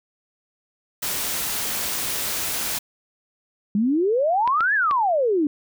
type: noise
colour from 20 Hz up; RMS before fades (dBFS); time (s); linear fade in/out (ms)
white; -26; 1.02-2.79; 10
type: exponential two-way sweep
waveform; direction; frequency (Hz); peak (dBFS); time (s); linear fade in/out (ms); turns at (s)
sine; up then down; 196 to 1777 to 281; -17; 3.75-5.47; 2; 4.74
type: clicks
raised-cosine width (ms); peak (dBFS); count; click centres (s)
0.3; -14; 3; 4.476 / 4.607 / 4.911
effects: none

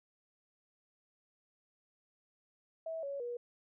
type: tone with pitch steps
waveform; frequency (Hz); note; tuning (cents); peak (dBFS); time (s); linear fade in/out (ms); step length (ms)
sine; 650 / 559.4 / 481.4; E5 / C#5 / B4; -24 / +16 / -44; -37; 2.86-3.37; 5; 170
effects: none

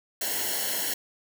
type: noise with comb filter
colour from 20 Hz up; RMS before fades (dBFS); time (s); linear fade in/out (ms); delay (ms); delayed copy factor
white; -29; 0.21-0.94; 5; 0.82; -0.75
effects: none

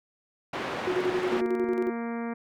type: band-pass noise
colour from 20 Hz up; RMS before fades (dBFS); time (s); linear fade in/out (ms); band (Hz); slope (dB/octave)
pink; -33; 0.53-1.41; 5; 250 to 2300; 12
type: tone with tremolo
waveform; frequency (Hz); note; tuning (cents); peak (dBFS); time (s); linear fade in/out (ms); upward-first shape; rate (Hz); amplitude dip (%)
sine; 364.9; F#4; -24; -23; 0.87-1.9; 5; square; 11; 55
type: harmonic tone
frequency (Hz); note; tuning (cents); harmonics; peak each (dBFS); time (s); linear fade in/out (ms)
233.1; A#3; 0; 1 / 2 / 3 / 4 / 5 / 6 / 7 / 8 / 9 / 10; -31 / -37 / -41 / -43 / -45 / -47 / -48 / -49 / -50 / -51; 1.31-2.34; 10
effects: none

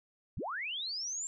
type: linear sweep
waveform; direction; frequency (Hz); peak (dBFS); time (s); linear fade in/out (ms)
sine; up; 32.37 to 7459; -35; 0.37-1.27; 0
effects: none

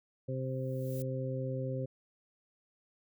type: harmonic tone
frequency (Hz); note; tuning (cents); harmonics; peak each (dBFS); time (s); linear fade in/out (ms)
130.81; C3; 0; 1 / 2 / 3 / 4; -35 / -42 / -43 / -39; 0.28-1.86; 10
type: noise with exponential growth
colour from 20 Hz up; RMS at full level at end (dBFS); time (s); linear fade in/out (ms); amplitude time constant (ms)
violet; -45; 0.42-1.02; 0; 130
effects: none

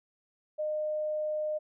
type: tone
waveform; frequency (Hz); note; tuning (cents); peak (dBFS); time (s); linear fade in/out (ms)
sine; 611; D#5; -32; -29; 0.58-1.59; 20
effects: none

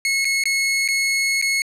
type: tone with dropouts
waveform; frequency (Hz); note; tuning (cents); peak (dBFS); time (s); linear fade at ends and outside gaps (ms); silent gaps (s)
sawtooth; 2181; C#7; -29; -14; 0.05-1.62; 1; 0.246-0.252 / 0.438-0.455 / 0.878-0.886 / 1.415-1.424
effects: low-pass 11000 Hz 12 dB/octave

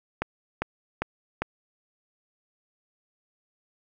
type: click train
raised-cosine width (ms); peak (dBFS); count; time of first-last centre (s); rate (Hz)
0.5; -11; 4; 0.22-1.42; 2.5
effects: none

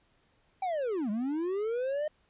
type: linear two-way sweep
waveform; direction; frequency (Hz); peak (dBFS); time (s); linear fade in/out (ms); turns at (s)
triangle; down then up; 785 to 199.9 to 617; -27; 0.62-2.08; 5; 1.1
effects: pink hiss -69 dBFS RMS until 2.29 s + resampled to 8000 Hz

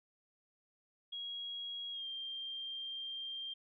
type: tone with pitch glide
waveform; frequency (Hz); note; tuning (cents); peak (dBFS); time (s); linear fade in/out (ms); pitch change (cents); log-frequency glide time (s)
sine; 3300 to 3182; G#7 to G7; -12 to +25; -40; 1.12-3.54; 10; -63; 1.92-2.06
effects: none

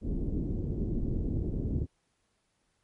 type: low-pass noise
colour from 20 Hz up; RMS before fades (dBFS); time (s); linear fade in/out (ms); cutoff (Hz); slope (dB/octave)
pink; -31; 0.01-1.87; 50; 350; 24
effects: pink hiss -75 dBFS RMS until 2.83 s + MP3 48 kbps

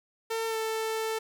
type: tone with pitch glide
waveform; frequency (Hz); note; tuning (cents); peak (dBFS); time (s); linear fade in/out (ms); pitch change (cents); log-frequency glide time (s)
sawtooth; 450.9 to 442.9; A4 to A4; +42 to +11; -25; 0.3-1.19; 10; -31; 0.47-0.57
effects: none

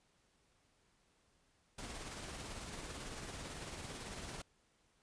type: noise with tremolo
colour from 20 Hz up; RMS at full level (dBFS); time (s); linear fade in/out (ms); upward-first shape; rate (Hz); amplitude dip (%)
pink; -45; 1.78-4.42; 5; triangle; 18; 40
effects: pink hiss -74 dBFS RMS until 5.02 s + resampled to 22050 Hz

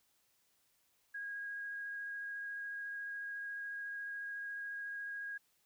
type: tone with vibrato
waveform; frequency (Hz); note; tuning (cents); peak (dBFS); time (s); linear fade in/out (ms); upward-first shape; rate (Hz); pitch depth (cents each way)
sine; 1639; G#6; -23; -40; 1.14-5.38; 10; square; 14; 8
effects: white hiss -75 dBFS RMS until 5.65 s

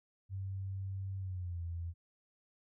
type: tone with pitch glide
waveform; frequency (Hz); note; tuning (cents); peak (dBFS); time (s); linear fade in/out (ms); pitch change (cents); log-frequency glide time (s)
sine; 96.4 to 84.9; G2 to F2; -28 to -48; -37; 0.29-1.94; 50; -220; 1.18-1.62
effects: none

